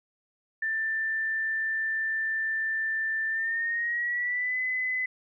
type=tone with pitch glide; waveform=sine; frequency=1777 to 2018 Hz; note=A6 to B6; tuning=+17 to +37 cents; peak=-26 dBFS; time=0.62-5.06 s; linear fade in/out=5 ms; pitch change=+220 cents; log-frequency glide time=3.28-4.59 s; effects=none